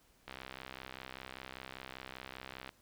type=click train; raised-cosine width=0.3 ms; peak=-28 dBFS; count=158; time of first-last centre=0.28-2.692 s; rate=65.1 Hz; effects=pink hiss -68 dBFS RMS until 2.81 s